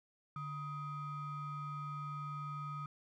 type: ring-modulated tone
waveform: triangle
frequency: 554.4 Hz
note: C#5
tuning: in tune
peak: -35 dBFS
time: 0.36-2.86 s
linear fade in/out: 2 ms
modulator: 701 Hz
effects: none